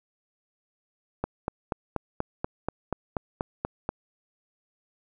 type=click train; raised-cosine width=1 ms; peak=-13 dBFS; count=12; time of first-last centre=1.24-3.891 s; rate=4.15 Hz; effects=none